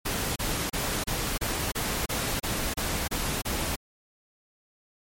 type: noise bursts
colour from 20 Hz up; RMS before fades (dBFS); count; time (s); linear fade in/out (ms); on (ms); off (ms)
pink; -29; 11; 0.05-3.76; 10; 310; 30
effects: MP3 64 kbps